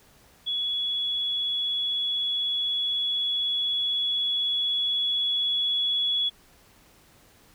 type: tone with level ramp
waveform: sine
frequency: 3379 Hz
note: G#7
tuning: 29 cents sharp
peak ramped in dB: -25 to -22 dBFS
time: 0.46-6.3 s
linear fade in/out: 20 ms
effects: pink hiss -57 dBFS RMS until 7.54 s